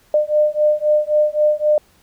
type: beating tone pair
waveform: sine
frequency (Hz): 601 / 604.8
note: D5 / D#5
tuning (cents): +40 / -49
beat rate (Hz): 3.8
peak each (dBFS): -16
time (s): 0.14-1.78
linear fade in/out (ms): 2
effects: pink hiss -55 dBFS RMS until 2.02 s